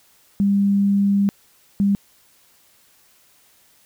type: tone bursts at uneven times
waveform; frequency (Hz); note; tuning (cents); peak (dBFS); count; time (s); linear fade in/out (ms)
sine; 199.7; G3; +32; -14; 2; 0.4-1.29 / 1.8-1.95; 0
effects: white hiss -56 dBFS RMS until 3.85 s